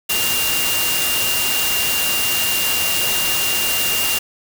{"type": "tone in noise", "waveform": "sine", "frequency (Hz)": 2794, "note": "F7", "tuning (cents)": 0, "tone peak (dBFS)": -21, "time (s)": [0.09, 4.19], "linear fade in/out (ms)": 10, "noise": "white", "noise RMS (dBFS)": -20, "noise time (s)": [0.09, 4.19], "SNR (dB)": -4, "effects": []}